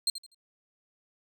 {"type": "tone with echo", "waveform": "30% pulse", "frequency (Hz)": 4186, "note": "C8", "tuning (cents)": 0, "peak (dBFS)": -21, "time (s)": [0.07, 0.1], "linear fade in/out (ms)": 2, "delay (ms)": 82, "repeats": 3, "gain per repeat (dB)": -12, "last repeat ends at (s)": 0.346, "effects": []}